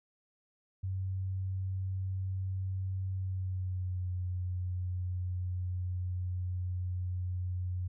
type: tone with pitch glide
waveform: sine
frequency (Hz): 94.6 to 90.64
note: F#2 to F#2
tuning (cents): +39 to -35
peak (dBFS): -32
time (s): 0.83-7.88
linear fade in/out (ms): 10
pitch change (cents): -74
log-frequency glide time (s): 3.13-4.1
effects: none